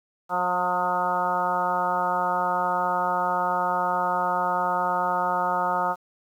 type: harmonic tone with a mistuned harmonic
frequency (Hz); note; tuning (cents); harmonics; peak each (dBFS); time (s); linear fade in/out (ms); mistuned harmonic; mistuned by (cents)
179.1; F3; +44; 1 / 2 / 3 / 4 / 5 / 6 / 7 / 8; -37 / -38 / -32 / -28 / -26 / -35 / -27 / -35; 0.29-5.96; 50; 5; +18
effects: 9-bit